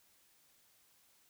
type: silence
effects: white hiss -69 dBFS RMS until 1.29 s